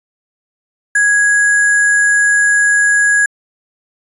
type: tone with sample-and-hold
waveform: sine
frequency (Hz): 1661.2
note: G#6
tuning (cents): 0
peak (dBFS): -8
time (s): 0.95-3.26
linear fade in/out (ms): 5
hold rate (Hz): 8820
effects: resampled to 32000 Hz